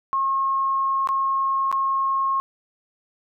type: tone with dropouts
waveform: sine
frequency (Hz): 1081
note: C#6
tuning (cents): -44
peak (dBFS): -19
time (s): 0.13-2.4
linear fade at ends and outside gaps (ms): 0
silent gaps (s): 1.073-1.089 / 1.715-1.726
effects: none